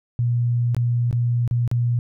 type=tone with dropouts; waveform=sine; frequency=120 Hz; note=B2; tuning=49 cents flat; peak=-17 dBFS; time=0.19-1.99 s; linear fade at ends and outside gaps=0 ms; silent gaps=0.747-0.766 / 1.111-1.128 / 1.477-1.511 / 1.677-1.714 s; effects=none